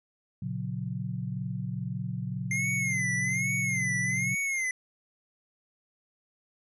sine chord, F# major, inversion first, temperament equal with one note detuned, 116.54 / 138.59 / 181.71 Hz, A#2 / C#3 / F#3, 0 / 0 / -31 cents, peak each -35 dBFS, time 0.42-4.35 s, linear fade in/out 5 ms
square tone with vibrato, 2093 Hz, C7, in tune, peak -28 dBFS, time 2.51-4.71 s, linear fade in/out 2 ms, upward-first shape sine, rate 1.2 Hz, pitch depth 110 cents each way
effects resampled to 24000 Hz

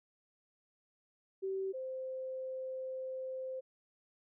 sine tone pair in turn, 384.5 / 520.6 Hz, G4 / C5, -33 / -9 cents, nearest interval perfect fourth, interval 524 cents, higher second, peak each -34 / -38 dBFS, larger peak first, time 1.42-1.73 / 1.73-3.61 s, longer second, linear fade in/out 20 ms, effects none

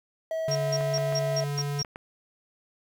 triangle tone with pitch glide, 645 to 652.1 Hz, E5 to E5, -38 to -19 cents, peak -25 dBFS, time 0.31-1.44 s, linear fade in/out 2 ms, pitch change +19 cents, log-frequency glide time 0.63-0.97 s
square tone, 143.4 Hz, D3, 41 cents flat, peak -29 dBFS, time 0.48-1.82 s, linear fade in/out 2 ms
sine tone bursts, 5588 Hz, F8, in tune, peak -27 dBFS, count 7, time 0.51-1.831 s, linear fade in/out 5 ms, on 43 ms, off 170 ms
clicks, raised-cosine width 0.5 ms, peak -24 dBFS, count 6, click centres 0.809 / 0.981 / 1.125 / 1.588 / 1.848 / 1.959 s
effects 9-bit

